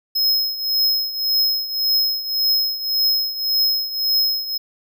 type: tone with tremolo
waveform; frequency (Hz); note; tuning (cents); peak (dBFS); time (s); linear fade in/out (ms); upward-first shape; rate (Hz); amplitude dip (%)
square; 5140; E8; -45; -14; 0.15-4.58; 10; triangle; 1.8; 80
effects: none